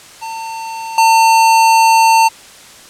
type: tone with level steps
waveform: square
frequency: 900 Hz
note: A5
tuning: 39 cents sharp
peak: -23 / -7 dBFS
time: 0.21-2.29 s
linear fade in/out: 20 ms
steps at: 0.98 s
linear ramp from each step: 2 ms
effects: white hiss -38 dBFS RMS until 2.89 s + low-pass 9000 Hz 12 dB/octave